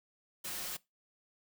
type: noise with comb filter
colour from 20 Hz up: white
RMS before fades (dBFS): -40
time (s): 0.44-0.77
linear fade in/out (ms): 10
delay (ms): 5.5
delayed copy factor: +0.9
effects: noise-tail reverb RT60 0.2 s tail -21 dB re dry